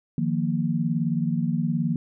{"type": "chord", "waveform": "sine", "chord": "Eb suspended second", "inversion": "none", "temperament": "equal", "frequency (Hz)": [155.56, 174.61, 233.1], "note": ["Eb3", "F3", "Bb3"], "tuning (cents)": [0, 0, 0], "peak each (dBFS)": -26, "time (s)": [0.18, 1.96], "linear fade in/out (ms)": 2, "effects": []}